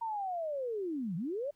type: linear two-way sweep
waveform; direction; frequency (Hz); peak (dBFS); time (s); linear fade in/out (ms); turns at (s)
sine; down then up; 932.3 to 155.6 to 603; -33; 0.01-1.51; 10; 1.16
effects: pink hiss -75 dBFS RMS until 1.55 s